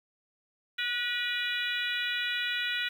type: harmonic tone with a mistuned harmonic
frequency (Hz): 487.5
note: B4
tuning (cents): -23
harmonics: 3 / 4 / 5 / 6 / 7 / 8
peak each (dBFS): -34 / -35 / -36 / -37 / -37 / -38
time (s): 0.78-2.89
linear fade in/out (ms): 10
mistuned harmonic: 4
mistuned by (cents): -23
effects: 9-bit